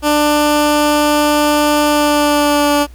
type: tone with pitch glide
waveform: 15% pulse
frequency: 296.6 to 290.7 Hz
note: D4 to D4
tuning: +17 to -18 cents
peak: -4 dBFS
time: 0.02-2.87 s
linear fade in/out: 50 ms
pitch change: -35 cents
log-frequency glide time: 1.85-2.74 s
effects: added 60 Hz sine -34 dBFS peak until 2.94 s + pink hiss -49 dBFS RMS until 2.94 s